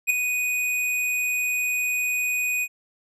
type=tone with ADSR envelope; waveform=square; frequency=2485 Hz; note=D#7; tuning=3 cents flat; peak=-15 dBFS; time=0.07-2.68 s; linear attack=32 ms; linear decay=6 ms; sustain=-8 dB; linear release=51 ms; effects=resampled to 32000 Hz